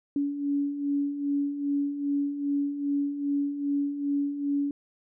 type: beating tone pair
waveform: sine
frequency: 282.3 / 284.8 Hz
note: C#4 / C#4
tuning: +32 / +47 cents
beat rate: 2.5 Hz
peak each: -33 / -26 dBFS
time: 0.16-4.71 s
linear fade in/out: 2 ms
effects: none